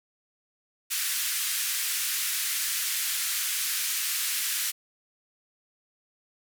white band-pass noise, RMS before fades -29 dBFS, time 0.9-4.72 s, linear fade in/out 20 ms, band 1500 to 15000 Hz, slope 24 dB/octave, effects none

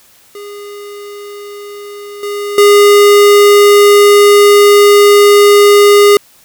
square tone with level steps, 409.1 Hz, G#4, 26 cents flat, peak -26 / -17 / -3 dBFS, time 0.35-6.17 s, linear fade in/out 2 ms, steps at 2.23 / 2.58 s, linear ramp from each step 2 ms, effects white hiss -45 dBFS RMS until 6.44 s

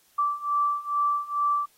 sine beating tone pair, 1164 / 1166.3 Hz, D6 / D6, -16 / -12 cents, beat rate 2.3 Hz, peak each -27 / -25 dBFS, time 0.18-1.66 s, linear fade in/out 10 ms, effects white hiss -62 dBFS RMS until 1.77 s + AAC 48 kbps

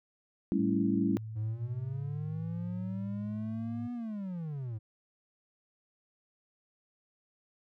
sine chord, A dominant seventh, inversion third, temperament equal, 196 / 220 / 277.2 / 329.6 Hz, G3 / A3 / C#4 / E4, 0 / 0 / 0 / 0 cents, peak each -30 / -33 / -31 / -33 dBFS, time 0.52-1.17 s, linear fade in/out 0 ms
sine tone with pitch glide, 110 to 108.8 Hz, A2 to A2, 0 to -19 cents, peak -38 dBFS, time 0.58-3.88 s, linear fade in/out 20 ms, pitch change -19 cents, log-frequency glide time 1.11-2.79 s
triangle linear two-way sweep, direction up then down, 104.2 to 244.3 to 104.2 Hz, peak -33 dBFS, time 1.35-4.79 s, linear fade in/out 20 ms, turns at 3.93 s
effects none

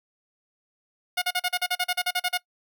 10% pulse tone bursts, 721 Hz, F#5, 45 cents flat, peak -14 dBFS, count 14, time 1.17-2.377 s, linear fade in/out 10 ms, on 50 ms, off 39 ms, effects noise-tail reverb RT60 0.1 s tail -21 dB re dry

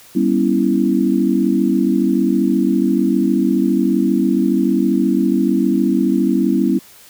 sine chord, C# half-diminished seventh, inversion second, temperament equal with one note detuned, 196 / 242.4 / 277.2 / 329.6 Hz, G3 / B3 / C#4 / E4, 0 / -32 / 0 / 0 cents, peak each -18 dBFS, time 0.15-6.79 s, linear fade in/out 10 ms, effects white hiss -44 dBFS RMS until 7.09 s

